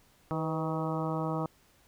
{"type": "harmonic tone with a mistuned harmonic", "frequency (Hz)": 158.7, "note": "D#3", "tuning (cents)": 35, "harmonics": [1, 2, 3, 4, 5, 6, 7, 8], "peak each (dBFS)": [-33, -36, -38, -39, -40, -41, -41, -42], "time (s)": [0.31, 1.46], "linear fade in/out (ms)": 0, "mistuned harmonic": 3, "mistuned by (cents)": 53, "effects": ["pink hiss -64 dBFS RMS until 1.87 s"]}